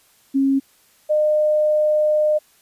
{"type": "tone pair in turn", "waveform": "sine", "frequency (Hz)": [271.9, 607.8], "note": ["C#4", "D#5"], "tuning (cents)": [-33, -41], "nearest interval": "octave + major second", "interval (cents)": 1392, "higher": "second", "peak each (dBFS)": -14, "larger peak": "neither", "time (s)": [[0.34, 0.6], [1.09, 2.39]], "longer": "second", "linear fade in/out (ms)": 20, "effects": ["white hiss -56 dBFS RMS until 2.61 s", "resampled to 32000 Hz"]}